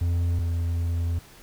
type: tone pair in turn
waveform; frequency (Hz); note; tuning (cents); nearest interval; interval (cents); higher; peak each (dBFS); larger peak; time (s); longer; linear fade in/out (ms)
triangle; 86 / 84.77; F2 / E2; -26 / +49; unison; 25; first; -19 / -21; first; 0.01-0.39 / 0.39-1.19; second; 5
effects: pink hiss -50 dBFS RMS until 1.42 s